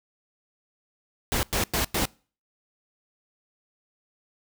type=noise bursts; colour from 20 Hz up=pink; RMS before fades=-25 dBFS; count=4; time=1.32-2.054 s; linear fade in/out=0 ms; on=110 ms; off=98 ms; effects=noise-tail reverb RT60 0.4 s tail -25 dB re dry